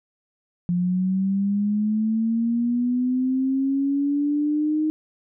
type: linear sweep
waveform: sine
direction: up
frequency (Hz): 174.61 to 311.1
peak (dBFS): -19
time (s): 0.69-4.9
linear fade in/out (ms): 0
effects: none